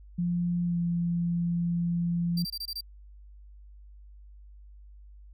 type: tone with pitch glide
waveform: sine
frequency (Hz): 174.4 to 171.8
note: F3 to F3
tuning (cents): -2 to -28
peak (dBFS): -25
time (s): 0.18-2.45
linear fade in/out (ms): 10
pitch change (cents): -26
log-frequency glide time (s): 0.64-0.78
type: tone bursts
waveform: 45% pulse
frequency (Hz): 4699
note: D8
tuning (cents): 0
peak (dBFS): -32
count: 6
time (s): 2.37-2.809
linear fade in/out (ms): 5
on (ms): 54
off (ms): 23
effects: added 50 Hz sine -47 dBFS peak until 5.33 s